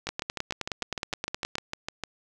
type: two click trains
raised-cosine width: 0.2 ms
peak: -12 / -14 dBFS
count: 15 / 14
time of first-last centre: 0.09-1.554 / 0.07-2.037 s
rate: 9.56 / 6.61 Hz
effects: none